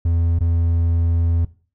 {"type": "tone with dropouts", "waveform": "triangle", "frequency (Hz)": 84.1, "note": "E2", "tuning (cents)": 35, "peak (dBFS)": -13, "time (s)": [0.05, 1.45], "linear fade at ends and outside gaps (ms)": 5, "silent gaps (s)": [0.389, 0.407], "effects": ["noise-tail reverb RT60 0.4 s tail -19 dB re dry"]}